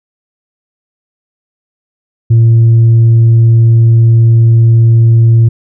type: tone with tanh clipping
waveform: sine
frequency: 114.8 Hz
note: A#2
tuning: 26 cents flat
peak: -3 dBFS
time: 2.3-5.49 s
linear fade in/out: 10 ms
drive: 1 dB
effects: none